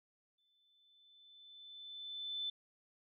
sine tone with exponential growth, 3520 Hz, A7, in tune, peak -36 dBFS, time 0.38-2.5 s, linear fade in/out 5 ms, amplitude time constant 460 ms, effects none

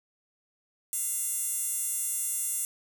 15% pulse tone with high-pass filter, 695 Hz, F5, 9 cents flat, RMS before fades -31 dBFS, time 0.93-2.65 s, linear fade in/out 0 ms, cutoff 9400 Hz, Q 8.7, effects none

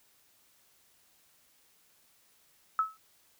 sine tone with exponential decay, 1296 Hz, E6, 30 cents flat, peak -21 dBFS, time 2.79-2.97 s, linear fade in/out 1 ms, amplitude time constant 38 ms, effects white hiss -66 dBFS RMS until 3.39 s

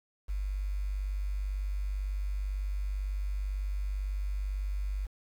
sine tone with quantisation, 49 Hz, G1, in tune, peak -30 dBFS, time 0.28-5.07 s, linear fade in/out 20 ms, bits 9, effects none

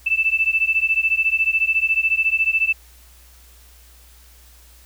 sine beating tone pair, 2637 / 2651 Hz, E7 / E7, 0 / +9 cents, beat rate 14 Hz, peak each -19 dBFS, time 0.06-2.73 s, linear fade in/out 10 ms, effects added 60 Hz sine -47 dBFS peak until 4.85 s + white hiss -51 dBFS RMS until 4.85 s

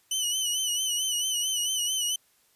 20% pulse tone with vibrato, 2988 Hz, F#7, 16 cents sharp, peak -20 dBFS, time 0.11-2.16 s, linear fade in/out 5 ms, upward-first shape sine, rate 4.5 Hz, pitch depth 62 cents each way, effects white hiss -65 dBFS RMS until 2.55 s + resampled to 32000 Hz

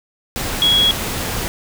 sine tone in noise, 3328 Hz, G#7, 3 cents sharp, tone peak -11 dBFS, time 0.62-0.91 s, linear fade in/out 0 ms, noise pink, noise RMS -23 dBFS, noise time 0.36-1.48 s, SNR +9 dB, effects none

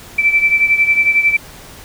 sine beating tone pair, 2325 / 2336 Hz, D7 / D7, -18 / -10 cents, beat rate 11 Hz, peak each -11 / -16 dBFS, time 0.18-1.37 s, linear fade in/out 10 ms, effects pink hiss -37 dBFS RMS until 1.84 s

